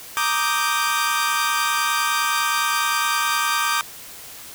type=chord; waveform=sawtooth; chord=Eb major seventh; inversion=second; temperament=equal; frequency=932.3 / 1174.7 / 1244.5 / 1568 Hz; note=Bb5 / D6 / Eb6 / G6; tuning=0 / 0 / 0 / 0 cents; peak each=-24 / -19 / -22 / -21 dBFS; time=0.17-3.81 s; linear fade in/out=0 ms; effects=white hiss -39 dBFS RMS until 4.54 s